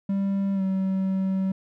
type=tone with pitch glide; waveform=triangle; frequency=196.6 to 190.78 Hz; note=G3 to G3; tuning=+5 to -47 cents; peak=-20 dBFS; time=0.09-1.52 s; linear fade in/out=5 ms; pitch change=-52 cents; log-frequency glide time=0.54-0.62 s; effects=none